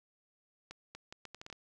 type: accelerating click train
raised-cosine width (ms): 0.2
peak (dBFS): -29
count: 9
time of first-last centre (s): 0.71-1.527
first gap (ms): 240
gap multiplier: 0.73
effects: none